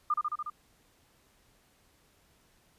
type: tone with echo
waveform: sine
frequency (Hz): 1210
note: D#6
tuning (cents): -49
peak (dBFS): -24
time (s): 0.1-0.14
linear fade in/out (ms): 5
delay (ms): 72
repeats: 5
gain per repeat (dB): -2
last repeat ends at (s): 0.5
effects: pink hiss -66 dBFS RMS until 2.78 s + resampled to 32000 Hz